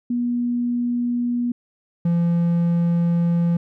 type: tone pair in turn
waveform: sine / triangle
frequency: 241.5 / 170.77 Hz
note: B3 / F3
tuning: -39 / -39 cents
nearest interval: tritone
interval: 600 cents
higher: first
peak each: -19 / -14 dBFS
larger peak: second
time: 0.1-1.52 / 2.05-3.57 s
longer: second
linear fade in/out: 5 ms
effects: none